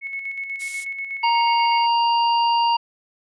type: tone with tremolo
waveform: sine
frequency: 2198 Hz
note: C#7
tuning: 15 cents flat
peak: -25 dBFS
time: 0.01-1.87 s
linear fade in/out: 50 ms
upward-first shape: square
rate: 8.2 Hz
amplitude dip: 45%
type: noise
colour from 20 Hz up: violet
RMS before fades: -28 dBFS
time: 0.59-0.85 s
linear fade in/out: 20 ms
type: harmonic tone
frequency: 935 Hz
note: A#5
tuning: 5 cents sharp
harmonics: 1 / 3 / 5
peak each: -16 / -26 / -30 dBFS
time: 1.23-2.77 s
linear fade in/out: 10 ms
effects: resampled to 22050 Hz